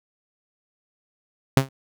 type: tone with exponential decay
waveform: sawtooth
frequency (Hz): 134.3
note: C3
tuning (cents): +46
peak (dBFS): -6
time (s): 1.57-1.69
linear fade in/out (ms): 2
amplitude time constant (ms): 26
effects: none